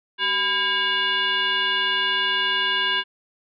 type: tone with frequency modulation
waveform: sine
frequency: 2234 Hz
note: C#7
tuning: 13 cents sharp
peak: -19 dBFS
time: 0.18-3.04 s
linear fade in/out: 50 ms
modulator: 617 Hz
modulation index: 2
effects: none